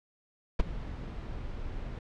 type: noise with ADSR envelope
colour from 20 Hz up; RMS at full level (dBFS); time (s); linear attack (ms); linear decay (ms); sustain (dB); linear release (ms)
brown; -20; 0.59-1.99; 10; 14; -18; 3
effects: low-pass 4000 Hz 12 dB/octave